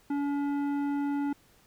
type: tone with tanh clipping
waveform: sine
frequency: 284.8 Hz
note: C#4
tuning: 47 cents sharp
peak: -29 dBFS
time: 0.1-1.33 s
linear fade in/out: 5 ms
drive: 12 dB
effects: pink hiss -62 dBFS RMS until 1.66 s